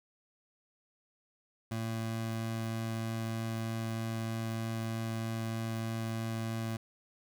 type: tone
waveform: 25% pulse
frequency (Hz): 112.9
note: A2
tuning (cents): +45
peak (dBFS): -30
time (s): 1.71-6.77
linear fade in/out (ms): 5
effects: none